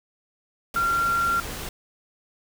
sine tone in noise, 1378 Hz, F6, 24 cents flat, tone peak -20 dBFS, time 0.76-1.4 s, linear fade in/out 2 ms, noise pink, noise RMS -34 dBFS, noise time 0.74-1.69 s, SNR +11 dB, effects none

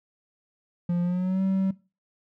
triangle tone with pitch glide, 174.61 to 191.52 Hz, F3 to G3, 0 to -40 cents, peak -20 dBFS, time 0.89-1.71 s, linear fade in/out 5 ms, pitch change +160 cents, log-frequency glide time 1.02-1.42 s, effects noise-tail reverb RT60 0.3 s tail -19 dB re dry

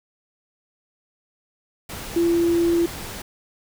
sine tone in noise, 339.9 Hz, F4, 47 cents flat, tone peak -16 dBFS, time 2.16-2.86 s, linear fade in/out 5 ms, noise pink, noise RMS -34 dBFS, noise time 1.89-3.22 s, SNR +15 dB, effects none

